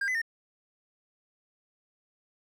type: tone with pitch steps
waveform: triangle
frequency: 1605 / 2017 / 1829 Hz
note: G6 / B6 / A#6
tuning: +40 / +36 / -33 cents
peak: -25 dBFS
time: 0.01-0.217 s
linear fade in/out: 5 ms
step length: 69 ms
effects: none